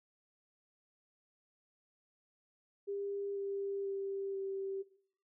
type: tone with pitch steps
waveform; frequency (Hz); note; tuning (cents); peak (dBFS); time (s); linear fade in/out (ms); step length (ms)
sine; 400.4 / 396.5 / 392.6 / 388.8; G4 / G4 / G4 / G4; +37 / +20 / +3 / -14; -36; 2.87-4.83; 20; 490
effects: noise-tail reverb RT60 0.6 s tail -17 dB re dry